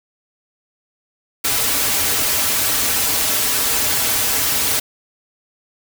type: noise with comb filter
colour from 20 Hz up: white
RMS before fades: -18 dBFS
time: 1.44-4.8 s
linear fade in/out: 10 ms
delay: 5.6 ms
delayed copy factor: -0.65
effects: none